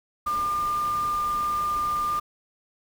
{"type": "tone in noise", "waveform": "sine", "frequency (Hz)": 1200, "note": "D6", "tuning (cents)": 37, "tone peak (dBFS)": -23, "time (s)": [0.26, 2.2], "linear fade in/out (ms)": 10, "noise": "pink", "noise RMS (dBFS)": -40, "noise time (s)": [0.26, 2.2], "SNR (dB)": 14, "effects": []}